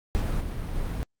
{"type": "noise with level steps", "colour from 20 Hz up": "brown", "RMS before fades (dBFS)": [-26, -31, -29], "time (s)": [0.15, 1.03], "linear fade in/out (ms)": 0, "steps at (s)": [0.4, 0.75], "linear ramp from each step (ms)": 10, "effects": ["Opus 48 kbps"]}